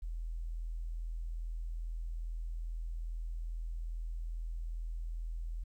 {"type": "tone", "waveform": "sine", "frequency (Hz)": 41.2, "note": "E1", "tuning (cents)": 0, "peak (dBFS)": -36, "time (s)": [0.02, 5.64], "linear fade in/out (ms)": 10, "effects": ["12-bit"]}